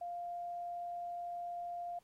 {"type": "tone", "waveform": "sine", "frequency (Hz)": 698.5, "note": "F5", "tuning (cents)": 0, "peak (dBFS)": -39, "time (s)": [0.01, 1.99], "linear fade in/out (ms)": 5, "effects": ["pink hiss -73 dBFS RMS until 2.03 s", "AAC 48 kbps"]}